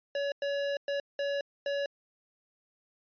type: tone bursts at uneven times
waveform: square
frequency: 565 Hz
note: C#5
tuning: 33 cents sharp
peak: -30 dBFS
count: 5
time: 0.15-0.32 / 0.42-0.77 / 0.88-1 / 1.19-1.41 / 1.66-1.86 s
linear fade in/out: 2 ms
effects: resampled to 11025 Hz